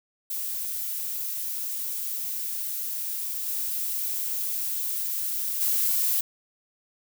violet noise with level steps, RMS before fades -31 / -29 / -24 dBFS, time 0.3-6.21 s, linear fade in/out 5 ms, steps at 3.46 / 5.6 s, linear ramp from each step 20 ms, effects none

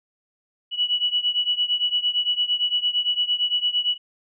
sine beating tone pair, 2939 / 2947.8 Hz, F#7 / F#7, -12 / -7 cents, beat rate 8.8 Hz, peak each -22 / -24 dBFS, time 0.71-3.98 s, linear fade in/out 50 ms, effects none

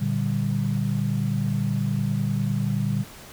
sine chord, G minor, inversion first, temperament equal, 116.54 / 146.83 / 196 Hz, Bb2 / D3 / G3, 0 / 0 / 0 cents, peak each -26 dBFS, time 0-3.04 s, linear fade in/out 20 ms, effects pink hiss -44 dBFS RMS until 3.32 s

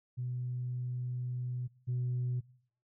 sine tone pair in turn, 124.3 / 124.3 Hz, B2 / B2, +12 / +12 cents, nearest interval unison, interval 0 cents, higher neither, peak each -33 / -29 dBFS, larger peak second, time 0.17-1.68 / 1.87-2.41 s, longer first, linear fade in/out 20 ms, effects noise-tail reverb RT60 0.6 s tail -22 dB re dry + tanh soft clip ceiling -28 dBFS

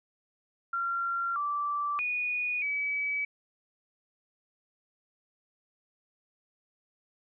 sine tone with pitch steps, 1376 / 1166 / 2464 / 2285 Hz, F6 / D6 / D#7 / D7, -26 / -13 / -17 / -48 cents, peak -28 dBFS, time 0.73-3.25 s, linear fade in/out 5 ms, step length 630 ms, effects none

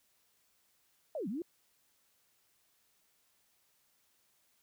sine linear two-way sweep, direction down then up, 669 to 174.61 to 363.8 Hz, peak -35 dBFS, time 1.15-1.42 s, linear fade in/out 2 ms, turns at 1.28 s, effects white hiss -73 dBFS RMS until 4.62 s

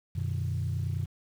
sine tone cluster, 92.5 / 121.9 / 152.4 Hz, F#2 / B2 / D#3, 0 / -22 / -36 cents, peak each -30 / -32 / -34 dBFS, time 0.15-1.06 s, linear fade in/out 10 ms, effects tanh soft clip ceiling -22 dBFS + 9-bit

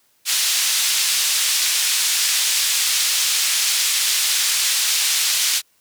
pink band-pass noise, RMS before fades -19 dBFS, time 0.25-5.62 s, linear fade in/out 50 ms, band 3400 to 10000 Hz, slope 12 dB/octave, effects white hiss -61 dBFS RMS until 5.8 s

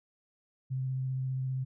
sine tone with vibrato, 130.81 Hz, C3, in tune, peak -30 dBFS, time 0.7-1.65 s, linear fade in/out 20 ms, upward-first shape sine, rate 15 Hz, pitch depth 13 cents each way, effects none

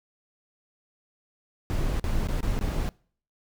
brown noise with dropouts, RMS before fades -26 dBFS, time 1.7-2.89 s, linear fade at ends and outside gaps 0 ms, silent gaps 1.996-2.042 / 2.271-2.286 / 2.406-2.429 / 2.59-2.611 s, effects noise-tail reverb RT60 0.5 s tail -24 dB re dry

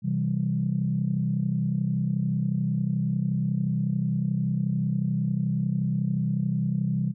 sine chord, C major, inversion none, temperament equal, 130.81 / 164.81 / 196 Hz, C3 / E3 / G3, 0 / 0 / 0 cents, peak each -27 / -27 / -27 dBFS, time 0.02-7.14 s, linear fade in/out 50 ms, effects tanh soft clip ceiling -13 dBFS

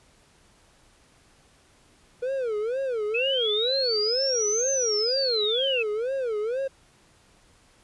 triangle tone with vibrato, 476.8 Hz, A#4, 39 cents sharp, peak -23 dBFS, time 2.22-6.68 s, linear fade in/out 10 ms, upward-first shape sine, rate 2.1 Hz, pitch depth 230 cents each way
sine linear two-way sweep, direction up then down, 2533 to 6420 to 2533 Hz, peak -24 dBFS, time 3.14-5.83 s, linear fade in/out 10 ms, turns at 4.65 s
effects pink hiss -59 dBFS RMS until 7.83 s + resampled to 24000 Hz

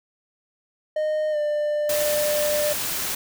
triangle tone with pitch glide, 615 to 595.8 Hz, D#5 to D5, -20 to +25 cents, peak -19 dBFS, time 0.96-2.73 s, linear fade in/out 5 ms, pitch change -55 cents, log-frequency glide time 1.31-1.37 s
white noise, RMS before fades -27 dBFS, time 1.89-3.15 s, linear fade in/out 5 ms
effects none

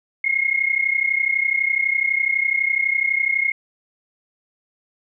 sine tone pair together, 2137 / 2169 Hz, C7 / C#7, +36 / -38 cents, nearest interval unison, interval 26 cents, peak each -20 dBFS, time 0.24-3.52 s, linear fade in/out 5 ms, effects none

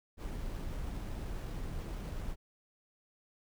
brown noise with sample-and-hold, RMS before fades -39 dBFS, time 0.17-2.36 s, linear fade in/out 50 ms, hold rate 8820 Hz, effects none

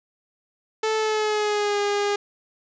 sawtooth tone with pitch glide, 437.7 to 408.4 Hz, A4 to G#4, -9 to -29 cents, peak -17 dBFS, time 0.83-2.16 s, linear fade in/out 5 ms, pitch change -120 cents, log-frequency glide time 0.96-1.79 s, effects resampled to 16000 Hz + 9-bit

